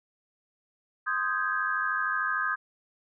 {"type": "chord", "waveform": "sine", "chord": "Ab major seventh", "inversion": "first", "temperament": "equal", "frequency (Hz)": [1046.5, 1244.5, 1568, 1661.2], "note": ["C6", "Eb6", "G6", "Ab6"], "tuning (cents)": [0, 0, 0, 0], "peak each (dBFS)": [-36, -30, -30, -32], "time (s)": [1.06, 2.56], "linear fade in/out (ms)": 20, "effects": []}